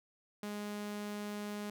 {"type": "tone", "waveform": "sawtooth", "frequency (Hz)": 207.3, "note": "G#3", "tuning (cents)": -3, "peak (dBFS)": -35, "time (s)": [0.43, 1.7], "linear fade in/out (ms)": 2, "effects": []}